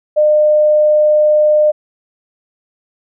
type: tone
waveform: sine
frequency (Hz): 605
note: D#5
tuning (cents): -49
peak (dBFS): -7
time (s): 0.16-1.72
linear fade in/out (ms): 20
effects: none